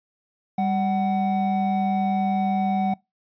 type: tone pair together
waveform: triangle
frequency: 197 / 749.2 Hz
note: G3 / F#5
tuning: +9 / +21 cents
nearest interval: octave + major seventh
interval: 2312 cents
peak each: -21 dBFS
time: 0.58-2.94 s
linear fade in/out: 5 ms
effects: noise-tail reverb RT60 0.2 s tail -23 dB re dry + resampled to 11025 Hz

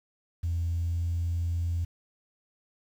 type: tone with pitch glide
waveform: sine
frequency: 84.5 to 85.24 Hz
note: E2 to F2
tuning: +43 to -41 cents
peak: -25 dBFS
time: 0.43-1.85 s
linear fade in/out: 10 ms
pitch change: +16 cents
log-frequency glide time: 0.68-1.07 s
effects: tanh soft clip ceiling -22 dBFS + 9-bit

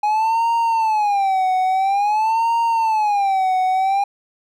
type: tone with vibrato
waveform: triangle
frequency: 830.6 Hz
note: G#5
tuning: in tune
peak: -13 dBFS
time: 0.03-4.04 s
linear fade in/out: 5 ms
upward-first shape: sine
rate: 0.49 Hz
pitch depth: 190 cents each way
effects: none

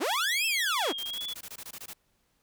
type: linear two-way sweep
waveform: sawtooth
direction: up then down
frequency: 214.5 to 2700 to 214.5 Hz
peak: -23 dBFS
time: 0-0.93 s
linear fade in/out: 20 ms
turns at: 0.46 s
type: tone with vibrato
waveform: sine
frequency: 3314 Hz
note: G#7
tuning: 4 cents flat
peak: -33 dBFS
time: 0.09-1.34 s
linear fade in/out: 10 ms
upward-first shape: triangle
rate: 1.9 Hz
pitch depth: 66 cents each way
type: noise bursts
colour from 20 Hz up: white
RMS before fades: -42 dBFS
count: 13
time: 0.98-1.934 s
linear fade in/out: 5 ms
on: 54 ms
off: 21 ms
effects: pink hiss -72 dBFS RMS until 2.42 s

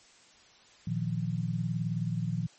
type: chord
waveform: sine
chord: Bb suspended fourth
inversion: none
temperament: equal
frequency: 116.54 / 155.56 / 174.61 Hz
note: Bb2 / Eb3 / F3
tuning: 0 / 0 / 0 cents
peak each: -33 dBFS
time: 0.87-2.47 s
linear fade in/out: 5 ms
effects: white hiss -58 dBFS RMS until 2.58 s + MP3 32 kbps

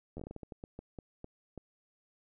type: slowing click train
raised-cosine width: 2 ms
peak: -30 dBFS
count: 15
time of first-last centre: 0.17-1.577 s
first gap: 11 ms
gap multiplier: 1.3
effects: none

